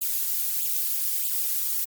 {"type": "noise with flanger", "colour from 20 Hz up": "violet", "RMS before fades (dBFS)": -26, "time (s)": [0.01, 1.85], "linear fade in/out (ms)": 10, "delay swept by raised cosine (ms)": [0.26, 4.56], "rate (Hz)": 1.6, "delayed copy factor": 0.95, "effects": ["Opus 48 kbps"]}